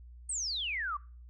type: exponential sweep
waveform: sine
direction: down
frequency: 8870 to 1115 Hz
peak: -32 dBFS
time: 0.29-0.97 s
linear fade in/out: 5 ms
effects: noise-tail reverb RT60 0.4 s tail -24 dB re dry + added 60 Hz sine -48 dBFS peak until 1.29 s